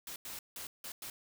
white noise bursts at uneven times, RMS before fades -44 dBFS, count 5, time 0.07-0.16 / 0.25-0.39 / 0.56-0.67 / 0.84-0.92 / 1.02-1.1 s, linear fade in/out 2 ms, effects none

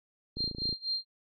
sine tone with tremolo, 4186 Hz, C8, in tune, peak -28 dBFS, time 0.36-1.05 s, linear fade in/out 50 ms, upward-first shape sine, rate 4 Hz, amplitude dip 95%
click train, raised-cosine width 3 ms, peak -27 dBFS, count 11, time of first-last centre 0.37-0.727 s, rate 28 Hz
effects none

